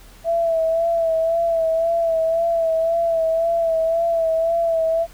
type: tone with vibrato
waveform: sine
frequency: 661 Hz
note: E5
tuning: 5 cents sharp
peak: -16 dBFS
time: 0.24-5.07 s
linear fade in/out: 50 ms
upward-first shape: sine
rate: 1.9 Hz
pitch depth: 36 cents each way
effects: added 40 Hz sine -45 dBFS peak until 5.13 s + pink hiss -48 dBFS RMS until 5.13 s